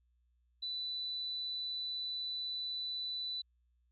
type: tone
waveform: sine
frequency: 3982 Hz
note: B7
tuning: 14 cents sharp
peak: -36 dBFS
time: 0.62-3.42 s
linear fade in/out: 10 ms
effects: added 60 Hz sine -70 dBFS peak until 3.91 s + MP3 96 kbps